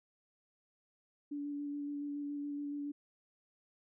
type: tone with vibrato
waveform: sine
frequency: 288.5 Hz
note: D4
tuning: 31 cents flat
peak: -37 dBFS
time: 1.31-2.92 s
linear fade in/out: 10 ms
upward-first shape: square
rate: 7.1 Hz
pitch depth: 10 cents each way
effects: none